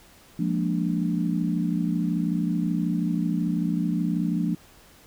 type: chord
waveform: sine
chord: Bb dominant seventh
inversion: second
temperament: equal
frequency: 174.61 / 207.7 / 233.1 / 293.7 Hz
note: F3 / Ab3 / Bb3 / D4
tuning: 0 / 0 / 0 / 0 cents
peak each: -25 / -30 / -29 / -29 dBFS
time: 0.39-4.55 s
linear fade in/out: 5 ms
effects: pink hiss -53 dBFS RMS until 5.06 s